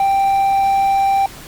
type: tone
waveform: triangle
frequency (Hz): 785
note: G5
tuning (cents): +2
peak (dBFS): -10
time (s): 0-1.26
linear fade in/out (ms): 2
effects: pink hiss -36 dBFS RMS until 1.47 s + Opus 32 kbps